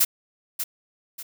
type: noise with echo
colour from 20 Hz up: blue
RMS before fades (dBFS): -18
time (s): 0-0.05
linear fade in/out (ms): 10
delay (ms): 590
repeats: 2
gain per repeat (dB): -9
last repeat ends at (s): 1.23
effects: none